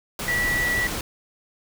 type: tone in noise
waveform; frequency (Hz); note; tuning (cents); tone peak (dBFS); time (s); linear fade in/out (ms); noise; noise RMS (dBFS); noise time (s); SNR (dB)
sine; 1949; B6; -23; -21; 0.28-0.87; 2; pink; -29; 0.19-1.01; +5
effects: none